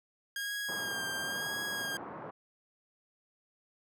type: tone with vibrato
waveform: sawtooth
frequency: 1621 Hz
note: G#6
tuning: 42 cents flat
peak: -31 dBFS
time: 0.36-1.97 s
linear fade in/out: 2 ms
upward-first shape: sine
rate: 0.99 Hz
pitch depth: 35 cents each way
type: band-pass noise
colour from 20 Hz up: white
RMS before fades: -44 dBFS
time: 0.68-2.31 s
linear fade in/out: 10 ms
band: 110 to 1200 Hz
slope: 24 dB/octave
effects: none